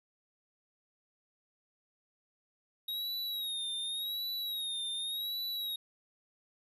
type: tone with vibrato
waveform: square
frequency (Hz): 3778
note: A#7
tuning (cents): +22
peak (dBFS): -35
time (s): 2.88-5.76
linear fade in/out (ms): 5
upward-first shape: sine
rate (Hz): 0.88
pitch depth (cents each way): 80
effects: none